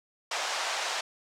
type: band-pass noise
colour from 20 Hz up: pink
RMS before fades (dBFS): -32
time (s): 0.31-1.01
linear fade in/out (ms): 5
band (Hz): 630 to 7100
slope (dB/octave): 24
effects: none